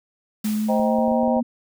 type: tone with pitch glide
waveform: sine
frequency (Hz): 213.7 to 237.1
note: G#3 to A#3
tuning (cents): +50 to +30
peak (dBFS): -20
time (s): 0.44-1.43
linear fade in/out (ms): 10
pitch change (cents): +180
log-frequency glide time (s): 0.58-1.26
type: noise with exponential decay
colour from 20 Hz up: white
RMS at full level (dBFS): -33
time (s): 0.44-1.36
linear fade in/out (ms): 5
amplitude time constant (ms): 200
type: chord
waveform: sine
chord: C minor seventh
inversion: none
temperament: just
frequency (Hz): 523.3 / 627.9 / 784.9 / 941.9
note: C5 / Eb5 / G5 / Bb5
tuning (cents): 0 / +16 / +2 / +18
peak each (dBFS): -23 / -24 / -25 / -29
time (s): 0.68-1.41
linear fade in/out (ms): 20
type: clicks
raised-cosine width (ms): 2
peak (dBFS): -24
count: 7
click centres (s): 0.798 / 0.986 / 1.08 / 1.117 / 1.232 / 1.279 / 1.367
effects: none